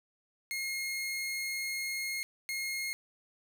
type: tone bursts at uneven times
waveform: sawtooth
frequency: 2149 Hz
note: C7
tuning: 46 cents sharp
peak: -30 dBFS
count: 2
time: 0.51-2.23 / 2.49-2.93 s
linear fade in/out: 0 ms
effects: none